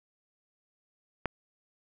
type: click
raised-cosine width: 0.5 ms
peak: -14 dBFS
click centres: 1.257 s
effects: none